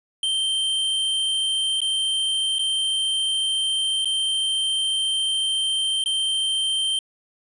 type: tone with dropouts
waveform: square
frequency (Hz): 3133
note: G7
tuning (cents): -2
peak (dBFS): -21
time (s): 0.23-6.99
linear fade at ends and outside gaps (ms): 2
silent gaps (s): 1.805-1.816 / 2.585-2.592 / 4.047-4.055 / 6.04-6.059
effects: resampled to 24000 Hz + 9-bit